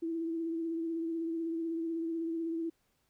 sine tone with vibrato, 329.6 Hz, E4, in tune, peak -32 dBFS, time 0.02-2.7 s, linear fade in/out 10 ms, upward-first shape triangle, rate 16 Hz, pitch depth 35 cents each way, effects pink hiss -75 dBFS RMS until 3.09 s

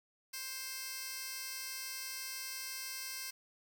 15% pulse tone with high-pass filter, 526 Hz, C5, 9 cents sharp, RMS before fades -43 dBFS, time 0.33-3.31 s, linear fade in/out 10 ms, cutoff 3600 Hz, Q 0.71, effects none

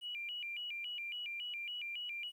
triangle tone with vibrato, 2637 Hz, E7, in tune, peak -36 dBFS, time 0.01-2.32 s, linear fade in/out 50 ms, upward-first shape square, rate 3.6 Hz, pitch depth 180 cents each way, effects tanh soft clip ceiling -38 dBFS + 12-bit

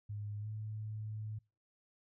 sine tone with pitch glide, 103.83 to 107.68 Hz, G#2 to A2, 0 to -37 cents, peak -39 dBFS, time 0.09-1.39 s, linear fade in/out 10 ms, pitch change +63 cents, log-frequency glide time 0.4-0.47 s, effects noise-tail reverb RT60 0.3 s tail -26 dB re dry

